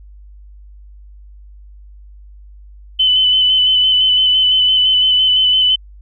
sine tone with vibrato, 3021 Hz, F#7, 35 cents sharp, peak -9 dBFS, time 2.99-5.76 s, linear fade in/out 10 ms, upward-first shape square, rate 5.9 Hz, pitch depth 18 cents each way, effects added 50 Hz sine -36 dBFS peak until 6.01 s

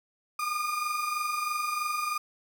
35% pulse tone pair together, 1197.9 / 1221 Hz, D6 / D#6, +34 / -33 cents, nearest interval unison, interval 33 cents, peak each -33 / -28 dBFS, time 0.39-2.18 s, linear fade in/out 5 ms, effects none

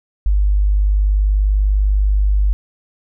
sine tone, 50.2 Hz, G1, 42 cents sharp, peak -11 dBFS, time 0.26-2.53 s, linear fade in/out 0 ms, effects none

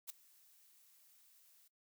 blue noise with ADSR envelope, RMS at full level -43 dBFS, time 0.07-1.68 s, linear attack 28 ms, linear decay 7 ms, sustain -24 dB, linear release 6 ms, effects noise-tail reverb RT60 0.1 s tail -18 dB re dry

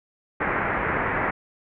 white low-pass noise, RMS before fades -25 dBFS, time 0.4-1.31 s, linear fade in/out 10 ms, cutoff 2100 Hz, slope 48 dB/octave, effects none

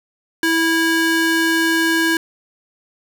square ring-modulated tone, 654 Hz, E5, 14 cents flat, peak -12 dBFS, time 0.43-2.17 s, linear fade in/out 2 ms, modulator 982 Hz, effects none

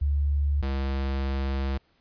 sine / square tone pair in turn, 71.7 / 67.66 Hz, D2 / C#2, -41 / -41 cents, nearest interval minor second, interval 100 cents, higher first, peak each -21 / -26 dBFS, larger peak first, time 0.01-0.62 / 0.62-1.78 s, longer second, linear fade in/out 10 ms, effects pink hiss -66 dBFS RMS until 2 s + resampled to 11025 Hz

